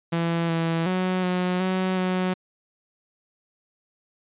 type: tone with pitch steps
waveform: sawtooth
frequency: 167.8 / 165.1 / 184.5 / 181.3 / 186.6 / 184.2 Hz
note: E3 / E3 / F#3 / F#3 / F#3 / F#3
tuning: +31 / +3 / -5 / -35 / +15 / -7 cents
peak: -18 dBFS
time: 0.12-2.34 s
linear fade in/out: 10 ms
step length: 370 ms
effects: resampled to 8000 Hz